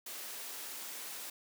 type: high-pass noise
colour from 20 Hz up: white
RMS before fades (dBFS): -44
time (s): 0.06-1.3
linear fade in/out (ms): 5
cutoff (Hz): 280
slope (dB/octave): 12
effects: none